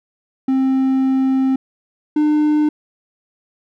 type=tone pair in turn; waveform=triangle; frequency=264.5 / 301.4 Hz; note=C4 / D4; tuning=+19 / +45 cents; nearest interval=major second; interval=226 cents; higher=second; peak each=-11 / -10 dBFS; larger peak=second; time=0.48-1.56 / 2.16-2.69 s; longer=first; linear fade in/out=5 ms; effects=none